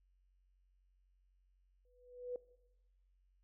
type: tone with exponential growth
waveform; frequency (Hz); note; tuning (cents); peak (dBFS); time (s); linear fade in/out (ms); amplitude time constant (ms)
sine; 493.9; B4; 0; -36; 1.85-2.36; 2; 110
effects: noise-tail reverb RT60 1.0 s tail -20 dB re dry + added 46 Hz sine -70 dBFS peak until 3.43 s